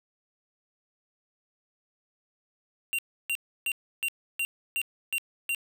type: tone bursts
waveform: square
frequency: 2766 Hz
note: F7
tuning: 17 cents flat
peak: -27 dBFS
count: 8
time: 2.93-5.548 s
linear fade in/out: 0 ms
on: 56 ms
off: 310 ms
effects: none